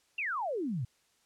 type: exponential sweep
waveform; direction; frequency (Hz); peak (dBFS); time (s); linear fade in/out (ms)
sine; down; 2819 to 110; -31; 0.18-0.85; 5
effects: white hiss -70 dBFS RMS until 1.25 s + low-pass 9000 Hz 12 dB/octave